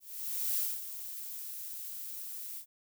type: noise with ADSR envelope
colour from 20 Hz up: violet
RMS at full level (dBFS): -31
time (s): 0-2.66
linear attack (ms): 580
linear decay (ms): 220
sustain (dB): -11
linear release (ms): 86
effects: none